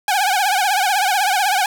sawtooth tone with vibrato, 784 Hz, G5, in tune, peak -11 dBFS, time 0.08-1.66 s, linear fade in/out 2 ms, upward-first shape triangle, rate 16 Hz, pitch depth 160 cents each way, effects none

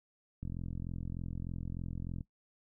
click train, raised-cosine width 5 ms, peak -28 dBFS, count 78, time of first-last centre 0.43-2.208 s, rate 43.3 Hz, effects noise-tail reverb RT60 0.1 s tail -18 dB re dry

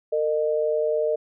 sine tone pair together, 455.7 / 611.1 Hz, A#4 / D#5, -39 / -31 cents, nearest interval perfect fourth, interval 508 cents, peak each -23 dBFS, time 0.12-1.16 s, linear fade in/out 10 ms, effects none

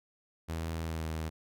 sawtooth tone with pitch glide, 81.6 to 79.64 Hz, E2 to D#2, -17 to +41 cents, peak -30 dBFS, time 0.48-1.3 s, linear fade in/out 20 ms, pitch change -42 cents, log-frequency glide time 0.83-1.07 s, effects none

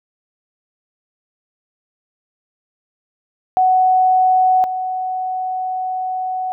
sine tone pair in turn, 744 / 744 Hz, F#5 / F#5, +9 / +9 cents, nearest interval unison, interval 0 cents, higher neither, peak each -10 / -19 dBFS, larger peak first, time 3.57-4.64 / 4.64-6.52 s, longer second, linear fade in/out 0 ms, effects none

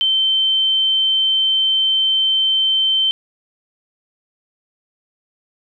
sine tone, 3100 Hz, G7, 20 cents flat, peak -13 dBFS, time 0.01-3.11 s, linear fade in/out 0 ms, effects none

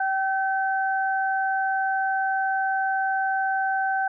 sine tone pair together, 771 / 1537.1 Hz, G5 / G6, -29 / -34 cents, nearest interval octave, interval 1195 cents, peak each -23 / -26 dBFS, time 0-4.08 s, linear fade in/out 5 ms, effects none

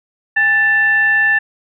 sine tone with frequency modulation, 1760 Hz, A6, in tune, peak -10 dBFS, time 0.36-1.39 s, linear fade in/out 10 ms, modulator 945 Hz, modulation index 0.35, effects none

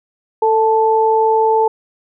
sine tone pair together, 444.9 / 877 Hz, A4 / A5, +19 / -6 cents, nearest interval octave, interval 1175 cents, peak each -13 dBFS, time 0.42-1.68 s, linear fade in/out 5 ms, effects none

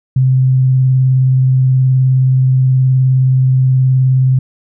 sine tone with vibrato, 130.2 Hz, C3, 8 cents flat, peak -7 dBFS, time 0.16-4.39 s, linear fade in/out 5 ms, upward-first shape square, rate 19 Hz, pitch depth 13 cents each way, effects none

